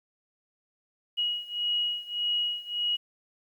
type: beating tone pair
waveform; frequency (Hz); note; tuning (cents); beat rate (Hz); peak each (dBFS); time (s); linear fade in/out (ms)
sine; 2900 / 2901.7; F#7 / F#7; -35 / -34; 1.7; -29 / -31; 1.17-2.97; 20
effects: 10-bit